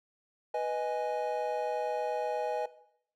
triangle chord, G# minor, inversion first, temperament equal, 493.9 / 622.3 / 830.6 Hz, B4 / D#5 / G#5, 0 / 0 / 0 cents, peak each -32 dBFS, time 0.54-2.66 s, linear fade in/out 5 ms, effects noise-tail reverb RT60 0.7 s tail -17 dB re dry

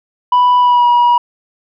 sine tone with pitch glide, 987.8 to 964.1 Hz, B5 to B5, 0 to -42 cents, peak -4 dBFS, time 0.32-1.18 s, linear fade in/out 5 ms, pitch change -42 cents, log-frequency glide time 0.59-0.87 s, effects tanh soft clip ceiling -6 dBFS

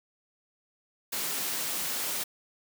white high-pass noise, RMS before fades -32 dBFS, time 1.12-2.24 s, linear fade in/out 10 ms, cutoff 140 Hz, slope 24 dB/octave, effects none

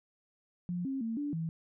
sine tone with pitch steps, 176.7 / 269 / 226.2 / 290.2 / 162.9 Hz, F3 / C4 / A3 / D4 / E3, +21 / +48 / +48 / -21 / -20 cents, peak -32 dBFS, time 0.69-1.49 s, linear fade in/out 0 ms, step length 160 ms, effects none

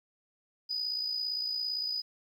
sine tone with amplitude modulation, 4968 Hz, D#8, 3 cents flat, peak -27 dBFS, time 0.69-2.02 s, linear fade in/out 20 ms, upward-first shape sine, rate 57.6 Hz, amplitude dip 60%, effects tanh soft clip ceiling -26 dBFS + 11-bit

